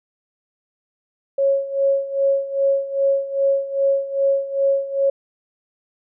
sine tone with tremolo, 550 Hz, C#5, 14 cents flat, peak -13 dBFS, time 1.38-5.1 s, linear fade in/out 5 ms, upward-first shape sine, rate 2.5 Hz, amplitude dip 80%, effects none

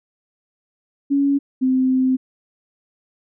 sine tone pair in turn, 280.1 / 259.2 Hz, C#4 / C4, +18 / -16 cents, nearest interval minor second, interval 134 cents, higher first, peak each -14 dBFS, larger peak neither, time 1.1-1.39 / 1.61-2.17 s, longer second, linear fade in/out 20 ms, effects none

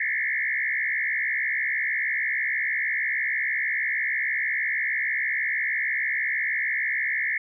sine tone with frequency modulation, 1958 Hz, B6, 15 cents flat, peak -23 dBFS, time 0-7.38 s, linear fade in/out 5 ms, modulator 66.3 Hz, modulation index 3.6, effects none

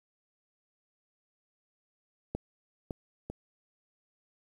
clicks, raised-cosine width 2 ms, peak -19 / -22 / -24 dBFS, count 3, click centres 2.35 / 2.908 / 3.3 s, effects 9-bit

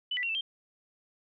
sine tone with pitch steps, 2990 / 1976 / 2744 / 2651 / 3173 Hz, F#7 / B6 / F7 / E7 / G7, +17 / 0 / -31 / +9 / +20 cents, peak -29 dBFS, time 0.11-0.41 s, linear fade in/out 5 ms, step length 60 ms, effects none

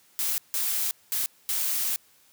blue noise bursts at uneven times, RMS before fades -27 dBFS, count 4, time 0.19-0.38 / 0.54-0.91 / 1.12-1.26 / 1.49-1.96 s, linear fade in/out 0 ms, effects white hiss -60 dBFS RMS until 2.32 s + high-pass 60 Hz 12 dB/octave

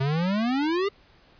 square exponential sweep, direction up, 130.81 to 413.7 Hz, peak -23 dBFS, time 0-0.89 s, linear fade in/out 10 ms, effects pink hiss -57 dBFS RMS until 1.39 s + resampled to 11025 Hz

